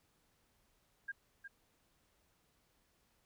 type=tone with echo; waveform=sine; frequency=1613 Hz; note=G6; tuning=49 cents sharp; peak=-38 dBFS; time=1.08-1.12 s; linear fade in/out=10 ms; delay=360 ms; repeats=1; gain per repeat=-8 dB; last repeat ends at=1.48 s; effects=pink hiss -75 dBFS RMS until 3.25 s